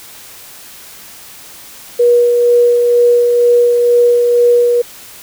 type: tone with tremolo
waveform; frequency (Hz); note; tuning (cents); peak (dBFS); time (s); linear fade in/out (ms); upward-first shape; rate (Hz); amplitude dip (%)
sine; 481; B4; -46; -5; 1.99-4.82; 10; sine; 2.1; 30
effects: white hiss -35 dBFS RMS until 5.22 s